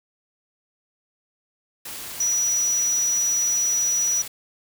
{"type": "tone in noise", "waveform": "sine", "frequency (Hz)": 5860, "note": "F#8", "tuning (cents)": -18, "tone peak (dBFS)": -19, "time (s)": [2.2, 4.22], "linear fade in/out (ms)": 5, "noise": "white", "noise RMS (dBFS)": -35, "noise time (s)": [1.85, 4.28], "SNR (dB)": 13, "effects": []}